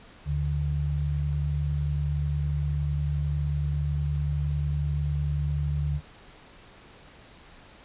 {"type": "tone pair together", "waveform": "sine", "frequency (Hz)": [74.9, 145.79], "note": ["D2", "D3"], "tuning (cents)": [35, -12], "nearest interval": "octave", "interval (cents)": 1153, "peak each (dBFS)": -27, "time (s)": [0.25, 6.01], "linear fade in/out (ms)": 50, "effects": ["pink hiss -51 dBFS RMS until 7.84 s", "resampled to 8000 Hz"]}